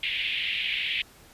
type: band-pass noise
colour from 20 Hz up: white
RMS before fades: -29 dBFS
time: 0.03-1.02 s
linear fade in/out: 2 ms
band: 2100 to 3300 Hz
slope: 48 dB/octave
effects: pink hiss -53 dBFS RMS until 1.33 s + resampled to 32000 Hz